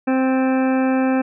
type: harmonic tone with a mistuned harmonic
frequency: 261.6 Hz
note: C4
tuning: in tune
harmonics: 1 / 2 / 3 / 4 / 5 / 6 / 7 / 9 / 10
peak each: -16 / -23 / -26 / -34 / -33 / -32 / -36 / -36 / -38 dBFS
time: 0.07-1.22 s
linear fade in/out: 10 ms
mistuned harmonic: 7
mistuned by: -35 cents
effects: none